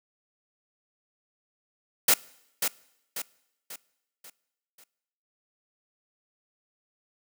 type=noise with echo; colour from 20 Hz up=white; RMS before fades=-19 dBFS; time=2.08-2.14 s; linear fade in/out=5 ms; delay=540 ms; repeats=5; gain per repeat=-7 dB; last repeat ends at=4.84 s; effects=noise-tail reverb RT60 0.9 s tail -23 dB re dry + high-pass 200 Hz 12 dB/octave